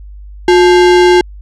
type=tone with sample-and-hold; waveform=sine; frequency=358.4 Hz; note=F4; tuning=45 cents sharp; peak=-3 dBFS; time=0.48-1.21 s; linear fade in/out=2 ms; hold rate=1225 Hz; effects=added 50 Hz sine -28 dBFS peak until 1.41 s + low-pass 5000 Hz 12 dB/octave